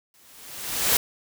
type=noise with exponential growth; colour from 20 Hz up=white; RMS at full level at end=-18 dBFS; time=0.14-0.97 s; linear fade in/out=2 ms; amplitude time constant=180 ms; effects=none